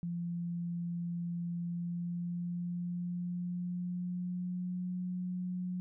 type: tone with pitch glide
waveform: sine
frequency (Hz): 172.2 to 180.97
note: F3 to F#3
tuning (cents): -24 to -38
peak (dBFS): -34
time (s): 0.03-5.8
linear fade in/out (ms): 0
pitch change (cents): +86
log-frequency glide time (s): 1.59-4.96
effects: none